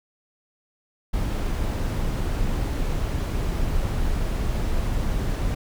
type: noise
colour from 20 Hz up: brown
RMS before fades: -24 dBFS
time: 1.13-5.55 s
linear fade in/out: 10 ms
effects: none